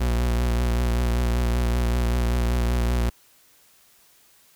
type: tone with vibrato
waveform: 40% pulse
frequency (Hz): 60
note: B1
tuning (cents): -49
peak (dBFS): -19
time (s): 0-3.1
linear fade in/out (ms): 10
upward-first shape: triangle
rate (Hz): 5.2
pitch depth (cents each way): 52
effects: white hiss -57 dBFS RMS until 4.55 s